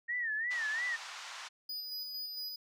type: tone with vibrato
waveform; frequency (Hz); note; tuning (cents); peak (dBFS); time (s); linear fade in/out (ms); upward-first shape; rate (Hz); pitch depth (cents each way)
sine; 1841; A#6; -22; -32; 0.08-0.97; 20; sine; 2.9; 130
type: band-pass noise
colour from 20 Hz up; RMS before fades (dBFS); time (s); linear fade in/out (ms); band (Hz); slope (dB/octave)
pink; -46; 0.5-1.49; 20; 890 to 6600; 24
type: tone with tremolo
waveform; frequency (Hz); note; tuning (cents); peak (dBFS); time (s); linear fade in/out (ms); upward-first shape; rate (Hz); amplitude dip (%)
square; 4951; D#8; -9; -38; 1.69-2.56; 5; square; 4.4; 30
effects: none